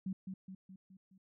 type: tone with echo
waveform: sine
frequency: 189.1 Hz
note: F#3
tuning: 38 cents sharp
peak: -35 dBFS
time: 0.06-0.13 s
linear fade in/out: 5 ms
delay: 210 ms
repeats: 5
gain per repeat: -5 dB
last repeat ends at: 1.18 s
effects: none